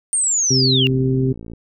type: linear sweep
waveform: sine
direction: down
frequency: 8910 to 2704 Hz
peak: -15 dBFS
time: 0.13-0.87 s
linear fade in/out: 0 ms
type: harmonic tone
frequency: 130.81 Hz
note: C3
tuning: in tune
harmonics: 1 / 2 / 3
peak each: -17 / -20 / -22 dBFS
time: 0.5-1.33 s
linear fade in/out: 10 ms
type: click train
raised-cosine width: 3 ms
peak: -22 dBFS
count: 37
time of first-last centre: 0.9-1.535 s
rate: 56.7 Hz
effects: none